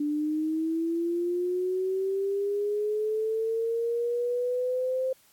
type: linear sweep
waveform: sine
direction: up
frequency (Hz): 292.5 to 523.3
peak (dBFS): -25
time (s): 0-5.13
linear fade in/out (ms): 5
effects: white hiss -61 dBFS RMS until 5.32 s + AAC 64 kbps